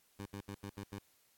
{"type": "tone bursts at uneven times", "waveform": "15% pulse", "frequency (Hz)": 100, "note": "G2", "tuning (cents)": 35, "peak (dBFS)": -36, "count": 6, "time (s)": [[0.19, 0.26], [0.33, 0.41], [0.48, 0.55], [0.63, 0.7], [0.77, 0.84], [0.92, 0.99]], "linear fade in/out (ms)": 5, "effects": ["white hiss -71 dBFS RMS until 1.37 s", "AAC 64 kbps"]}